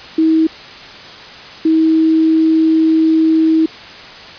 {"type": "tone pair in turn", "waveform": "sine", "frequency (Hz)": [320.1, 320.1], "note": ["D#4", "D#4"], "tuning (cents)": [49, 49], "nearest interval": "unison", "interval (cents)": 0, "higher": "neither", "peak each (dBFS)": -8, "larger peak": "neither", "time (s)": [[0.18, 0.47], [1.65, 3.66]], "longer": "second", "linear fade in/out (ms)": 5, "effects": ["white hiss -33 dBFS RMS until 4.38 s", "resampled to 11025 Hz"]}